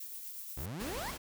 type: noise with tremolo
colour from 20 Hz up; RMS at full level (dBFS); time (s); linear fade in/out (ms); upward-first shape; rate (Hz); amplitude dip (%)
violet; -43; 0-0.66; 5; triangle; 8.3; 35
type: exponential sweep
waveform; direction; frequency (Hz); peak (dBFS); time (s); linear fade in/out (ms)
30% pulse; up; 55 to 1153; -36; 0.57-1.11; 5
type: noise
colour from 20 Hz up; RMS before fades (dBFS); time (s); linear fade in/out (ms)
pink; -42; 0.79-1.18; 20
effects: none